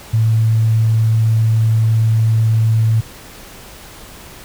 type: tone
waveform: sine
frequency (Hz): 111.5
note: A2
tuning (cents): +23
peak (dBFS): -10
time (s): 0.13-3.01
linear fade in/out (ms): 10
effects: pink hiss -37 dBFS RMS until 4.44 s